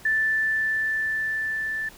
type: tone with level ramp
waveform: sine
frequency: 1761 Hz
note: A6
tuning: 1 cent sharp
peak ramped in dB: -19 to -26 dBFS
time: 0.05-1.89 s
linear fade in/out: 5 ms
effects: pink hiss -48 dBFS RMS until 1.97 s